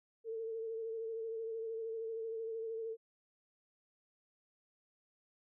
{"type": "tone with vibrato", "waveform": "sine", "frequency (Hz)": 449.9, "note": "A4", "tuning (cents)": 39, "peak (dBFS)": -38, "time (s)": [0.24, 2.97], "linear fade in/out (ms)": 50, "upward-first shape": "sine", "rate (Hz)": 13, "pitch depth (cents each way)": 31, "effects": []}